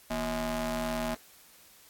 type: ring-modulated tone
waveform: sawtooth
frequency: 200 Hz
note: G3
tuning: 35 cents sharp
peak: -23 dBFS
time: 0.1-1.15 s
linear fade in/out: 10 ms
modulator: 439 Hz
effects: white hiss -57 dBFS RMS until 1.89 s + AAC 64 kbps